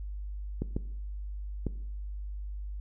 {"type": "clicks", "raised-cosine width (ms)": 3, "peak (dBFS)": -18, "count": 3, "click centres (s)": [0.62, 0.765, 1.667], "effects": ["noise-tail reverb RT60 0.7 s tail -17 dB re dry", "added 50 Hz sine -35 dBFS peak until 2.8 s"]}